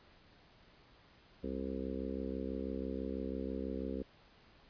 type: harmonic tone with a mistuned harmonic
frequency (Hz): 66.1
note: C2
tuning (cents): +18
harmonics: 1 / 3 / 4 / 5 / 6 / 7 / 8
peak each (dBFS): -45 / -43 / -42 / -47 / -45 / -45 / -48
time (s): 1.43-4.03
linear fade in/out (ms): 10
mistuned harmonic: 1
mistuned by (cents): +53
effects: pink hiss -63 dBFS RMS until 4.69 s + resampled to 11025 Hz